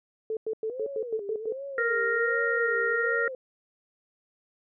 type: tone bursts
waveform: sine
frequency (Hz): 440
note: A4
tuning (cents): 0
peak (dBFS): -27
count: 8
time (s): 0.3-1.524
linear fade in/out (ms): 2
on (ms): 69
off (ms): 96
type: tone with vibrato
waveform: sine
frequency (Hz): 472.3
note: A#4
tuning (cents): +23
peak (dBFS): -34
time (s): 0.7-3.35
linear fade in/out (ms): 2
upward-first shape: sine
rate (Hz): 1.3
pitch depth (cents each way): 290
type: harmonic tone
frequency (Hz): 466.2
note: A#4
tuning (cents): 0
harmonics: 1 / 3 / 4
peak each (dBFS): -28 / -28 / -28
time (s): 1.78-3.28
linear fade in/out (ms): 2
effects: none